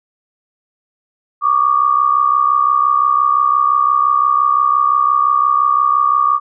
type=tone pair together; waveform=sine; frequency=1134.2 / 1200 Hz; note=C#6 / D6; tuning=+39 / +37 cents; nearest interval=minor second; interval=98 cents; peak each=-13 / -13 dBFS; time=1.41-6.4 s; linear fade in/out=50 ms; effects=none